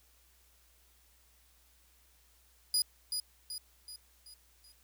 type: tone with echo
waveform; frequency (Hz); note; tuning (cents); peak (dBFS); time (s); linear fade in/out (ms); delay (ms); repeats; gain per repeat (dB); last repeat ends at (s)
25% pulse; 4926; D#8; -18; -22; 2.74-2.82; 2; 380; 5; -6; 4.72
effects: added 60 Hz sine -67 dBFS peak until 4.83 s + white hiss -67 dBFS RMS until 4.83 s